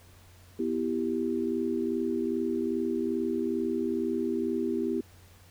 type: chord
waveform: sine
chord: E minor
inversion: second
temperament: equal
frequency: 246.9 / 329.6 / 392 Hz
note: B3 / E4 / G4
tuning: 0 / 0 / 0 cents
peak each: -31 dBFS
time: 0.59-5.01 s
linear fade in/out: 5 ms
effects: added 90 Hz sine -54 dBFS peak until 5.5 s + pink hiss -58 dBFS RMS until 5.5 s